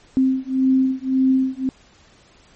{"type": "beating tone pair", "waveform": "sine", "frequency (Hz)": [261.6, 263.4], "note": ["C4", "C4"], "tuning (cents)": [0, 12], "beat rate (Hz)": 1.8, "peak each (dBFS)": -18, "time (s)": [0.17, 1.69], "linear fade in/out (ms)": 0, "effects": ["pink hiss -52 dBFS RMS until 2.55 s", "MP3 32 kbps"]}